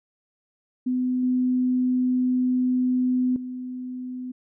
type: tone with level steps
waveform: sine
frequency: 252.5 Hz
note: B3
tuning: 39 cents sharp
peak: -21 / -19 / -30 dBFS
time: 0.86-4.32 s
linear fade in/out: 10 ms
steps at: 1.23 / 3.36 s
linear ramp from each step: 2 ms
effects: none